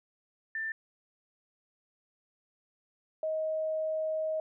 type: tone pair in turn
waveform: sine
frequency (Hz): 1781 / 629.7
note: A6 / D#5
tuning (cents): +21 / +21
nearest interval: octave + tritone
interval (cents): 1800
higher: first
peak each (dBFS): -32 / -29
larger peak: second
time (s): 0.55-0.72 / 3.23-4.4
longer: second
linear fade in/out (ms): 2
effects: none